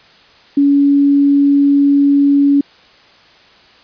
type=tone; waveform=sine; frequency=282.4 Hz; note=C#4; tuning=32 cents sharp; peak=-7 dBFS; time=0.57-2.61 s; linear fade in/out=5 ms; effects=white hiss -45 dBFS RMS until 3.83 s + resampled to 11025 Hz